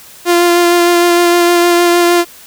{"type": "tone with vibrato", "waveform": "sawtooth", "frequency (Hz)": 347.4, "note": "F4", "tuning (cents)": -9, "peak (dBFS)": -3, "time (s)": [0.25, 2.25], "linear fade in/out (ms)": 50, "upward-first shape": "sine", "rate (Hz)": 6.5, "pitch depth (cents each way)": 14, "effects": ["white hiss -37 dBFS RMS until 2.46 s"]}